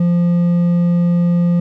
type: tone with hard clipping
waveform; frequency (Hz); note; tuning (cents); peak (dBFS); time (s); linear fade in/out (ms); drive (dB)
triangle; 173.7; F3; -9; -12; 0-1.6; 5; 7
effects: none